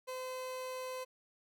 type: tone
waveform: 30% pulse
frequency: 513 Hz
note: C5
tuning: 34 cents flat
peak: -37 dBFS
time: 0.07-1.05 s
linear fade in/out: 20 ms
effects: none